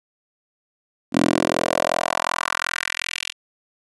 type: tone with high-pass filter sweep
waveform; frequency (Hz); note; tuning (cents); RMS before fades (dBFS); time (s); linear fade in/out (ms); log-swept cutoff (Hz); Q
10% pulse; 42.7; F1; -38; -22; 1.12-3.33; 50; 260 to 3000; 2.4
effects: resampled to 24000 Hz